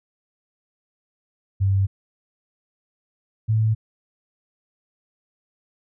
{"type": "tone pair in turn", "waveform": "sine", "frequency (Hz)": [97.4, 109.92], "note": ["G2", "A2"], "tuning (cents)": [-11, -1], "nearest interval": "major second", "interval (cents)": 210, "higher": "second", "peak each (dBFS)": -16, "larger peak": "neither", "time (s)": [[1.6, 1.87], [3.48, 3.75]], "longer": "neither", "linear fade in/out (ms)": 20, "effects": []}